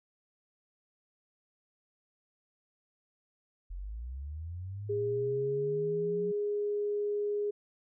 sine linear sweep, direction up, 41.77 to 182.2 Hz, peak -37 dBFS, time 3.7-6.32 s, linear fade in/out 10 ms
sine tone with pitch glide, 409.2 to 413.2 Hz, G#4 to G#4, -26 to -9 cents, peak -29 dBFS, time 4.89-7.51 s, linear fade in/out 10 ms, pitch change +17 cents, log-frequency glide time 5.12-5.52 s
effects none

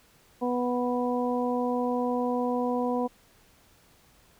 harmonic tone, 246.4 Hz, B3, 4 cents flat, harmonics 1 / 2 / 3 / 4, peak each -28 / -29 / -33 / -34 dBFS, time 0.41-3.08 s, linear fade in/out 20 ms, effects pink hiss -60 dBFS RMS until 4.39 s

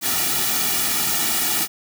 white noise with comb filter, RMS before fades -21 dBFS, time 0.01-1.68 s, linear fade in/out 50 ms, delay 1.9 ms, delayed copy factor -0.85, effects none

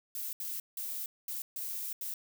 violet noise bursts at uneven times, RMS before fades -38 dBFS, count 6, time 0.15-0.33 / 0.4-0.6 / 0.77-1.06 / 1.28-1.42 / 1.56-1.93 / 2.01-2.14 s, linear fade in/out 2 ms, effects none

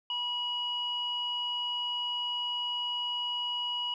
square tone with low-pass filter, 970 Hz, B5, 31 cents flat, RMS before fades -33 dBFS, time 0.1-3.94 s, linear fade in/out 2 ms, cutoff 3000 Hz, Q 8.2, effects none

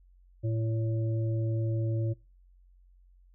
harmonic tone, 112.2 Hz, A2, 34 cents sharp, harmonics 1 / 3 / 5, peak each -27 / -37 / -41 dBFS, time 0.43-2.14 s, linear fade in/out 20 ms, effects noise-tail reverb RT60 0.3 s tail -23 dB re dry + added 45 Hz sine -56 dBFS peak until 3.34 s

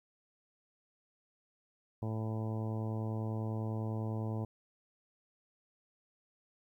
harmonic tone, 110 Hz, A2, in tune, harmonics 1 / 2 / 3 / 4 / 5 / 6 / 7 / 8 / 9, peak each -35 / -41 / -45 / -47 / -49 / -51 / -52 / -53 / -54 dBFS, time 2.02-4.45 s, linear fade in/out 5 ms, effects 12-bit

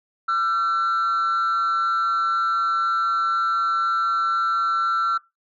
sine tone with frequency modulation, 1349 Hz, E6, 40 cents sharp, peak -16 dBFS, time 0.28-5.18 s, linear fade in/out 10 ms, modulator 161 Hz, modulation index 0.42, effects noise-tail reverb RT60 0.2 s tail -22 dB re dry + tanh soft clip ceiling -18 dBFS

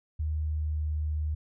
sine tone with pitch glide, 77.1 to 76.35 Hz, D#2 to D#2, -15 to -32 cents, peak -27 dBFS, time 0.19-1.35 s, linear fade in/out 10 ms, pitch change -17 cents, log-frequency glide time 0.33-0.87 s, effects none

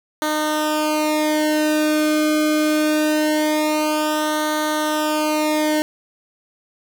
sawtooth tone with flanger, 305.7 Hz, D#4, 30 cents flat, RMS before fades -19 dBFS, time 0.22-5.82 s, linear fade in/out 0 ms, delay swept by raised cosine 0.39 to 1.08 ms, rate 0.23 Hz, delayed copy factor -0.95, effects none

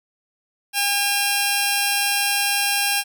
10% pulse tone pair together, 809 / 2721 Hz, G#5 / F7, -46 / -46 cents, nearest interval octave + major sixth, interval 2100 cents, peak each -13 dBFS, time 0.73-3.04 s, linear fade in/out 50 ms, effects none

